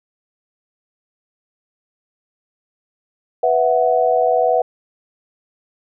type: chord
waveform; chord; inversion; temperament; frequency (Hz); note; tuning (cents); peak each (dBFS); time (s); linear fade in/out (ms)
sine; B suspended fourth; none; equal; 493.9 / 659.3 / 740; B4 / E5 / F#5; 0 / 0 / 0; -17; 3.43-4.62; 5
effects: none